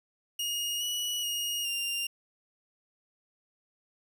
sawtooth tone with pitch steps, 2863 / 2934 / 2866 / 2792 Hz, F7 / F#7 / F7 / F7, +42 / -15 / +44 / -1 cents, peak -27 dBFS, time 0.39-2.07 s, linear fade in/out 5 ms, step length 420 ms, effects none

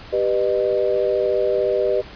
sine chord, G augmented, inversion none, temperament equal with one note detuned, 392 / 493.9 / 610.5 Hz, G4 / B4 / D#5, 0 / 0 / -33 cents, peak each -21 dBFS, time 0.12-2.02 s, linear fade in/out 20 ms, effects pink hiss -40 dBFS RMS until 2.15 s + resampled to 11025 Hz

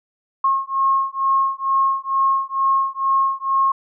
sine beating tone pair, 1080 / 1082.2 Hz, C#6 / C#6, -45 / -42 cents, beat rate 2.2 Hz, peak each -19 dBFS, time 0.44-3.72 s, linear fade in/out 5 ms, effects none

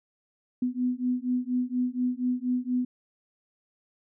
sine beating tone pair, 247.5 / 251.7 Hz, B3 / B3, +4 / +33 cents, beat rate 4.2 Hz, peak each -28 dBFS, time 0.62-2.85 s, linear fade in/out 5 ms, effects none

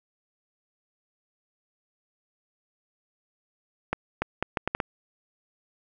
accelerating click train, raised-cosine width 0.5 ms, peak -10 dBFS, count 7, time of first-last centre 3.93-4.802 s, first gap 290 ms, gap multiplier 0.71, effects none

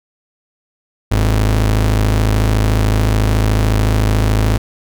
45% pulse ring-modulated tone, 79 Hz, D#2, 27 cents sharp, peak -8 dBFS, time 1.11-4.58 s, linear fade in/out 10 ms, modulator 26.9 Hz, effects none

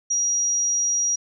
sine tone, 5740 Hz, F8, 47 cents sharp, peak -19 dBFS, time 0.1-1.16 s, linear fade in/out 10 ms, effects none

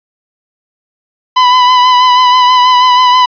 45% pulse tone with vibrato, 1000 Hz, B5, 21 cents sharp, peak -4 dBFS, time 1.36-3.26 s, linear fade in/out 10 ms, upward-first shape sine, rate 6.2 Hz, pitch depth 28 cents each way, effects resampled to 11025 Hz + 7-bit

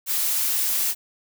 blue noise, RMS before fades -23 dBFS, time 0.06-0.95 s, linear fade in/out 50 ms, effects none

